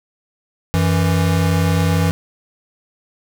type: tone pair together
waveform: square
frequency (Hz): 92.5 / 164.81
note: F#2 / E3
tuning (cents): 0 / 0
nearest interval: minor seventh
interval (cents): 1000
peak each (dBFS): -17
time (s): 0.74-2.11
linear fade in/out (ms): 0
effects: 7-bit